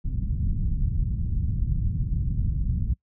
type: low-pass noise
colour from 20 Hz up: pink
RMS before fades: -25 dBFS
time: 0.04-2.94 s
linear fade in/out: 10 ms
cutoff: 160 Hz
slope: 24 dB/octave
effects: noise-tail reverb RT60 0.1 s tail -23 dB re dry